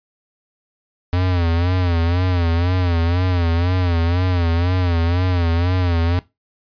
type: tone with vibrato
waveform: square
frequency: 87.5 Hz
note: F2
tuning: 4 cents sharp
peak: -16 dBFS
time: 1.13-6.19 s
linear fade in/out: 0 ms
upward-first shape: sine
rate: 2 Hz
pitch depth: 91 cents each way
effects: noise-tail reverb RT60 0.2 s tail -18 dB re dry + resampled to 11025 Hz